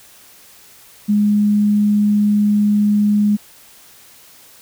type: tone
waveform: sine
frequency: 207.6 Hz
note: G#3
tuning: in tune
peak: -11 dBFS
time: 1.08-3.37 s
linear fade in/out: 20 ms
effects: white hiss -45 dBFS RMS until 4.61 s